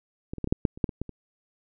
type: clicks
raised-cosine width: 3 ms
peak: -20 / -23 / -15 / -17 / -7 / -8 / -28 / -9 / -21 / -17 / -25 dBFS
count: 11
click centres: 0.335 / 0.383 / 0.443 / 0.474 / 0.525 / 0.652 / 0.775 / 0.842 / 0.892 / 1.016 / 1.093 s
effects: none